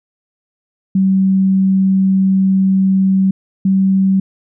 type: tone pair in turn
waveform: sine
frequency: 191.3 / 192 Hz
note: G3 / G3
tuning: -42 / -36 cents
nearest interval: unison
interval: 6 cents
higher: second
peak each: -9 dBFS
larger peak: neither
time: 0.95-3.31 / 3.65-4.2 s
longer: first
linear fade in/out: 5 ms
effects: none